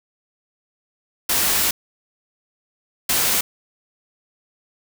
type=noise bursts at uneven times; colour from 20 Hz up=white; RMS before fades=-19 dBFS; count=2; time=1.29-1.71 / 3.09-3.41 s; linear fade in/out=5 ms; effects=none